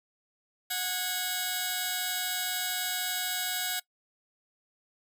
10% pulse tone cluster, 732 / 1648 / 3841 Hz, F#5 / G#6 / B7, -19 / -14 / -49 cents, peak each -26 dBFS, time 0.7-3.8 s, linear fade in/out 10 ms, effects noise-tail reverb RT60 0.1 s tail -21 dB re dry

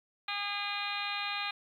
harmonic tone, 407.1 Hz, G#4, 35 cents flat, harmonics 2 / 3 / 4 / 5 / 6 / 7 / 8 / 9 / 10, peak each -41 / -40 / -43 / -43 / -38 / -45 / -46 / -42 / -42 dBFS, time 0.28-1.51 s, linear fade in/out 5 ms, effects 11-bit

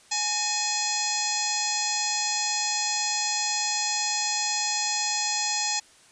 harmonic tone with a mistuned harmonic, 842 Hz, G#5, 24 cents sharp, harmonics 1 / 2 / 3 / 4 / 5 / 6 / 7 / 8 / 9, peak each -32 / -37 / -34 / -37 / -32 / -32 / -34 / -31 / -34 dBFS, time 0.11-5.8 s, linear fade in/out 10 ms, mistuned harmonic 2, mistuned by +140 cents, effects white hiss -55 dBFS RMS until 6.11 s + resampled to 22050 Hz

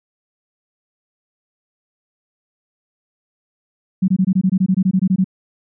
sine tone bursts, 187.9 Hz, F#3, 27 cents sharp, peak -11 dBFS, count 15, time 4.02-5.244 s, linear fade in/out 10 ms, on 62 ms, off 21 ms, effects none

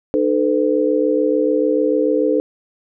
sine tone cluster, 302.8 / 439.2 / 506 Hz, D#4 / A4 / B4, -47 / -3 / +42 cents, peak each -18 dBFS, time 0.14-2.4 s, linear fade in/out 0 ms, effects none

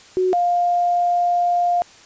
sine tone pair in turn, 370 / 703.1 Hz, F#4 / F5, 0 / +11 cents, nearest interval major seventh, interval 1111 cents, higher second, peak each -15 dBFS, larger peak neither, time 0.17-0.33 / 0.33-1.82 s, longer second, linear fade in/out 0 ms, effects white hiss -46 dBFS RMS until 2.05 s + resampled to 16000 Hz

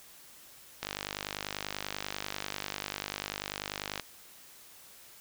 click train, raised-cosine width 0.2 ms, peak -16 dBFS, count 160, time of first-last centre 0.83-3.997 s, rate 50.2 Hz, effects white hiss -54 dBFS RMS until 5.2 s

